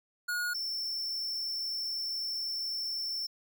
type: tone pair in turn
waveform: square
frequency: 1444 / 5386 Hz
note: F#6 / E8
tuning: -43 / +36 cents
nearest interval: octave + major seventh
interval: 2279 cents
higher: second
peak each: -31 / -33 dBFS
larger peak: first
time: 0.28-0.54 / 0.54-3.27 s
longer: second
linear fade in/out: 10 ms
effects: none